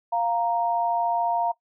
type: tone pair together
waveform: sine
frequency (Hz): 698.5 / 932.4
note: F5 / A#5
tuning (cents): 0 / 0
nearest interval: perfect fourth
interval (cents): 500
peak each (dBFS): -24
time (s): 0.12-1.52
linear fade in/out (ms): 10
effects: noise-tail reverb RT60 0.1 s tail -19 dB re dry